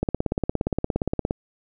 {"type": "click train", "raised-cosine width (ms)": 2, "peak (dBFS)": -9, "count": 23, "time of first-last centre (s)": [0.03, 1.309], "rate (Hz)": 17.2, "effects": []}